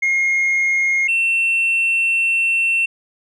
sine tone pair in turn, 2143 / 2700 Hz, C7 / E7, +41 / +41 cents, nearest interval major third, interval 400 cents, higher second, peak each -12 dBFS, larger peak neither, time 0.02-1.08 / 1.08-2.86 s, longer second, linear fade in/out 10 ms, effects tanh soft clip ceiling -13 dBFS

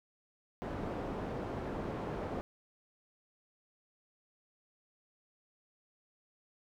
white low-pass noise, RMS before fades -39 dBFS, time 0.62-2.41 s, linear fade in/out 0 ms, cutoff 590 Hz, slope 12 dB/octave, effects none

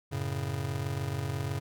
square chord, F# minor, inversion none, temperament just, 92.5 / 111 / 138.75 Hz, F#2 / A2 / C#3, 0 / +16 / +2 cents, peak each -37 / -37 / -35 dBFS, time 0.11-1.6 s, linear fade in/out 20 ms, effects none

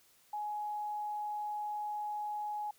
sine tone, 838 Hz, G#5, 15 cents sharp, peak -35 dBFS, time 0.33-2.71 s, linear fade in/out 5 ms, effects white hiss -66 dBFS RMS until 2.78 s

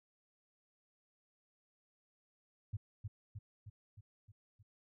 sine tone with echo, 103.83 Hz, G#2, in tune, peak -35 dBFS, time 2.73-2.77 s, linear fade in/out 10 ms, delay 310 ms, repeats 6, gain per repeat -4 dB, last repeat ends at 4.63 s, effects none

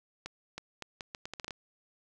accelerating click train, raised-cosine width 0.2 ms, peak -22 dBFS, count 11, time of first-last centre 0.26-1.508 s, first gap 320 ms, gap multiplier 0.76, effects none

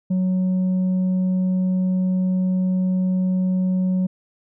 sine tone with tanh clipping, 185 Hz, F#3, in tune, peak -18 dBFS, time 0.1-4.07 s, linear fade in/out 10 ms, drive 3 dB, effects none

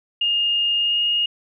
sine tone with pitch glide, 2834 to 2855 Hz, F7 to F7, +25 to +37 cents, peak -17 dBFS, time 0.21-1.26 s, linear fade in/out 5 ms, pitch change +12 cents, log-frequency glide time 0.78-1.02 s, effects none

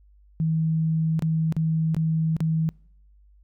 sine tone with dropouts, 160 Hz, D#3, 49 cents sharp, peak -20 dBFS, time 0.4-2.69 s, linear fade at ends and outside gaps 0 ms, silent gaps 1.193-1.223 / 1.524-1.566 / 1.946-1.966 / 2.366-2.405 s, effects noise-tail reverb RT60 0.7 s tail -26 dB re dry + added 50 Hz sine -52 dBFS peak until 3.43 s

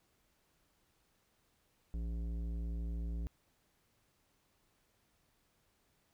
sine tone with tanh clipping, 57 Hz, A#1, 38 cents flat, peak -38 dBFS, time 1.94-3.27 s, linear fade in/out 0 ms, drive 13 dB, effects pink hiss -75 dBFS RMS until 6.13 s

